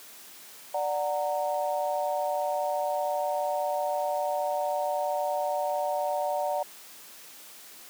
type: chord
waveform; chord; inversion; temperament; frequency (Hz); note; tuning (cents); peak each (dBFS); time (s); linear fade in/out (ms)
sine; D augmented; none; equal with one note detuned; 587.3 / 740 / 923.8; D5 / F#5 / A#5; 0 / 0 / -16; -29 / -30 / -33; 0.74-6.63; 5
effects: white hiss -48 dBFS RMS until 7.89 s + high-pass 200 Hz 12 dB/octave